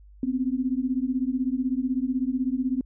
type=beating tone pair; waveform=sine; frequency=249.9 / 265.9 Hz; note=B3 / C4; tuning=+21 / +28 cents; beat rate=16 Hz; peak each=-26 dBFS; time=0.23-2.81 s; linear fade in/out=2 ms; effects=added 50 Hz sine -47 dBFS peak until 2.85 s